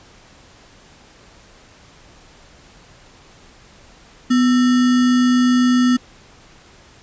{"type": "tone with sample-and-hold", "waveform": "sine", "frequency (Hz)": 248.8, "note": "B3", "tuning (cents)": 13, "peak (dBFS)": -11, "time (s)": [4.3, 5.97], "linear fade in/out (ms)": 10, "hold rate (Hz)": 1575, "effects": ["pink hiss -47 dBFS RMS until 7.02 s", "resampled to 16000 Hz"]}